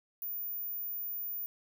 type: tone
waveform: sine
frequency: 14790 Hz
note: A#9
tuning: 15 cents flat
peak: -35 dBFS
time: 0.22-1.46 s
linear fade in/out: 0 ms
effects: none